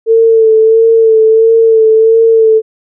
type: tone with vibrato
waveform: sine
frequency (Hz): 447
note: A4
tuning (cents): +27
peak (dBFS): -3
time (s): 0.06-2.62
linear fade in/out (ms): 50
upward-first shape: sine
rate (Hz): 1.5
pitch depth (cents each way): 28
effects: none